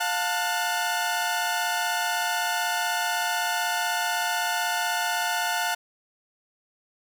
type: tone cluster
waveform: sawtooth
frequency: 707 / 890 / 1470 Hz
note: F5 / A5 / F#6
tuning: +21 / +20 / -12 cents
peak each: -25 dBFS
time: 0-5.75 s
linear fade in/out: 10 ms
effects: none